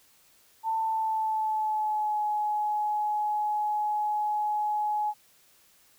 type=tone with pitch glide; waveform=sine; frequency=891 to 842.9 Hz; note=A5 to G#5; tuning=+22 to +25 cents; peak=-25 dBFS; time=0.63-5.14 s; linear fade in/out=50 ms; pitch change=-97 cents; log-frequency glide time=0.78-2.23 s; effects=white hiss -61 dBFS RMS until 5.98 s